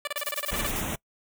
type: tone bursts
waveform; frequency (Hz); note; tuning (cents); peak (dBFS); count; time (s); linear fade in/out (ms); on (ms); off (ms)
10% pulse; 584; D5; -10; -20; 12; 0.05-0.667; 2; 23; 31
type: noise with tremolo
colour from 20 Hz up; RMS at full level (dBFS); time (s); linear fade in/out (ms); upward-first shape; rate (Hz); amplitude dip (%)
blue; -33; 0.16-0.82; 20; square; 10; 80
type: band-stop noise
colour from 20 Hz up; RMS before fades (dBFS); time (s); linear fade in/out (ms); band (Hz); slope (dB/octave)
pink; -31; 0.51-0.96; 10; 3800 to 5700; 96
effects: noise-tail reverb RT60 0.1 s tail -24 dB re dry